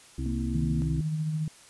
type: harmonic tone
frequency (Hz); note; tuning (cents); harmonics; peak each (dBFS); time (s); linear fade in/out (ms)
65.1; C2; -8; 1 / 2 / 4 / 5; -31 / -34 / -37 / -38; 0.18-1.01; 5
type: tone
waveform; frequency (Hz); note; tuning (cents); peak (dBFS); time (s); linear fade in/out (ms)
sine; 232.7; A#3; -3; -31; 0.26-0.82; 0
type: tone with tremolo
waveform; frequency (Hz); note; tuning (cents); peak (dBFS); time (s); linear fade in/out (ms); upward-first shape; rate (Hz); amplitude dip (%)
sine; 155.6; D#3; 0; -25; 0.55-1.48; 2; sine; 14; 35
effects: white hiss -53 dBFS RMS until 1.69 s + resampled to 24000 Hz